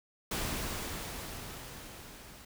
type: noise with level ramp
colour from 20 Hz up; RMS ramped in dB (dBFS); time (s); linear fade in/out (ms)
pink; -34 to -52; 0.31-2.45; 5
effects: none